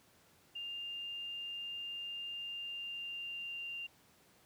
sine tone with pitch glide, 2802 to 2784 Hz, F7 to F7, +5 to -6 cents, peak -40 dBFS, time 0.55-3.87 s, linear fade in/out 10 ms, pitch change -11 cents, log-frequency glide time 2.34-3.64 s, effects pink hiss -66 dBFS RMS until 4.45 s + high-pass 100 Hz 12 dB/octave

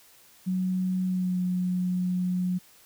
sine tone with pitch glide, 185 to 181.4 Hz, F#3 to F#3, 0 to -34 cents, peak -24 dBFS, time 0.46-2.59 s, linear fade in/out 20 ms, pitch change -34 cents, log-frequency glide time 1.06-1.39 s, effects white hiss -56 dBFS RMS until 2.85 s

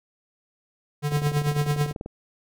square tone with tremolo, 146.83 Hz, D3, in tune, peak -19 dBFS, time 1.02-1.93 s, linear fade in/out 50 ms, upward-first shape triangle, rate 9.1 Hz, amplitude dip 80%
click train, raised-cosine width 2 ms, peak -21 dBFS, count 20, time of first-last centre 1.12-2.061 s, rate 20.2 Hz
effects none

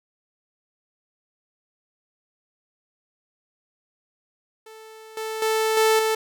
sawtooth tone with level steps, 440 Hz, A4, in tune, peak -38 / -24 / -16 / -12 / -16 dBFS, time 4.66-6.15 s, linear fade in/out 5 ms, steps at 5.17 / 5.42 / 5.77 / 5.99 s, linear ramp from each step 2 ms, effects none

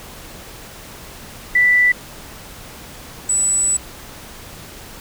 sine tone pair in turn, 1975.5 / 7902 Hz, B6 / B8, 0 / 0 cents, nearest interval 2 octaves, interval 2400 cents, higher second, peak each -10 / -14 dBFS, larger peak first, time 1.55-1.92 / 3.29-3.77 s, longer second, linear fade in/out 5 ms, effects pink hiss -37 dBFS RMS until 5 s

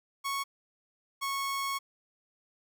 sawtooth tone pair in turn, 1106 / 1101.3 Hz, C#6 / C#6, -4 / -12 cents, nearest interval unison, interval 8 cents, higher first, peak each -27 dBFS, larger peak neither, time 0.24-0.44 / 1.21-1.79 s, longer second, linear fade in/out 20 ms, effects none

